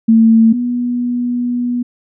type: tone pair in turn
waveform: sine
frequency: 225.2 / 243.7 Hz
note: A3 / B3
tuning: +40 / -23 cents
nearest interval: minor second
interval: 137 cents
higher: second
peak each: -5 / -14 dBFS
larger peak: first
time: 0.08-0.53 / 0.53-1.83 s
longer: second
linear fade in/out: 10 ms
effects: none